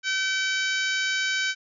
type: harmonic tone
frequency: 766 Hz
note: G5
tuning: 40 cents flat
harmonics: 2 / 3 / 4 / 5 / 6 / 7 / 8 / 9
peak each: -26 / -30 / -32 / -34 / -36 / -37 / -38 / -39 dBFS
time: 0.03-1.55 s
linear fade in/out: 50 ms
effects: none